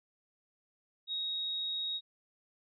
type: tone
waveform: sine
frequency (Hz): 3773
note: A#7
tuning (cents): +20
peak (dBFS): -33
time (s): 1.07-2.01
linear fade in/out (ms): 50
effects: none